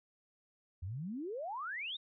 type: exponential sweep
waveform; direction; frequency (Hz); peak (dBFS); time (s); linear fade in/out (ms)
sine; up; 81.9 to 3813; -38; 0.82-1.97; 10
effects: none